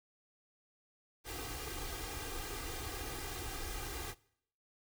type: noise with comb filter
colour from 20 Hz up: pink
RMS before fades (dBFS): -42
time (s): 1.24-4.15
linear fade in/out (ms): 50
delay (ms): 2.5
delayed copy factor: +0.95
effects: noise-tail reverb RT60 0.7 s tail -22 dB re dry